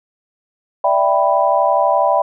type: chord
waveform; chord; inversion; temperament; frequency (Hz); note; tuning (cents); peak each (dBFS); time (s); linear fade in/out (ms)
sine; E minor seventh; third; equal; 587.3 / 659.3 / 784 / 987.8; D5 / E5 / G5 / B5; 0 / 0 / 0 / 0; -17; 0.84-2.22; 5
effects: none